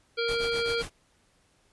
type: harmonic tone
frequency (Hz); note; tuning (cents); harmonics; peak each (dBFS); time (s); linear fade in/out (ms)
466.2; A#4; 0; 1 / 3 / 5 / 7 / 9 / 10; -28 / -33 / -35 / -36 / -38 / -38; 0.17-0.83; 20
type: noise with tremolo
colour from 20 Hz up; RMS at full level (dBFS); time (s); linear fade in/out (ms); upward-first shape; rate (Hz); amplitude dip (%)
pink; -36; 0.28-0.9; 5; triangle; 7.7; 95
effects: pink hiss -66 dBFS RMS until 1.72 s + resampled to 24000 Hz